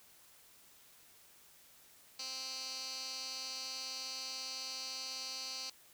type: tone with band-pass filter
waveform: 15% pulse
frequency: 261.6 Hz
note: C4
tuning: in tune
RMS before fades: -43 dBFS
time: 2.19-5.7 s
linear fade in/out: 5 ms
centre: 4900 Hz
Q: 4.8
effects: white hiss -62 dBFS RMS until 5.93 s